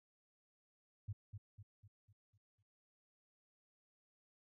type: tone with echo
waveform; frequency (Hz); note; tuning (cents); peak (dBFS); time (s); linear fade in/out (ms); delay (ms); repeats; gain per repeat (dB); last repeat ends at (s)
sine; 102.9; G#2; -16; -40; 1.08-1.13; 10; 250; 6; -6; 2.63
effects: none